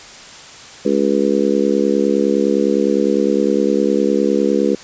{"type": "harmonic tone", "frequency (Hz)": 69.8, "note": "C#2", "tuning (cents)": 13, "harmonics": [3, 4, 5, 6, 7], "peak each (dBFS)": [-19, -19, -19, -19, -19], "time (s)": [0.85, 4.75], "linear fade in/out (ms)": 5, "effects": ["white hiss -37 dBFS RMS until 4.83 s", "resampled to 16000 Hz"]}